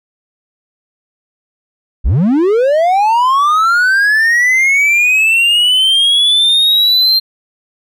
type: linear sweep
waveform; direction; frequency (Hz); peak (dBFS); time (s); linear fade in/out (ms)
triangle; up; 36.02 to 4186; -6; 2.04-7.2; 20
effects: none